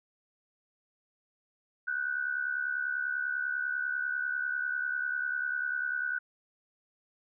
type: tone pair together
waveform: sine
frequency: 1471 / 1541.1 Hz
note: F#6 / G6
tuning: -11 / -30 cents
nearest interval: minor second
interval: 81 cents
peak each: -31 / -35 dBFS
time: 1.87-6.19 s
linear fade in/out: 10 ms
effects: none